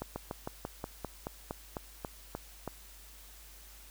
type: slowing click train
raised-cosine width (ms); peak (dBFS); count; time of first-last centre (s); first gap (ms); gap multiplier
1; -22; 13; 0.02-2.677; 140; 1.08
effects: added 50 Hz sine -54 dBFS peak until 3.9 s + white hiss -55 dBFS RMS until 3.9 s